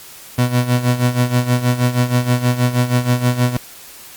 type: tone with tremolo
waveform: 30% pulse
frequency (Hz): 123.47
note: B2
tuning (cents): 0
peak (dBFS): -8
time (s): 0.38-3.57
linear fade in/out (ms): 5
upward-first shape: sine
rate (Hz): 6.3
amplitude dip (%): 75
effects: white hiss -38 dBFS RMS until 4.16 s + Opus 48 kbps